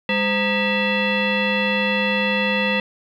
sine tone with frequency modulation, 1233 Hz, D#6, 16 cents flat, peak -17 dBFS, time 0.09-2.8 s, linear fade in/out 2 ms, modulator 718 Hz, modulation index 2.7, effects 9-bit

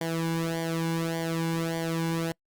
sawtooth tone with flanger, 164.8 Hz, E3, in tune, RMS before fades -29 dBFS, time 0.01-2.32 s, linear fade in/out 2 ms, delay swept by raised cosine 0.76 to 1.6 ms, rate 1.7 Hz, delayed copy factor -0.8, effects noise-tail reverb RT60 0.1 s tail -26 dB re dry + Opus 48 kbps

